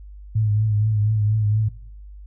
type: tone with vibrato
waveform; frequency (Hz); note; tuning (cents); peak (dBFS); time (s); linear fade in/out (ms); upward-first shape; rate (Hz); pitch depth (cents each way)
sine; 106.8; G#2; +49; -16; 0.35-1.69; 10; triangle; 4.2; 53
effects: noise-tail reverb RT60 0.7 s tail -20 dB re dry + added 50 Hz sine -37 dBFS peak until 2.26 s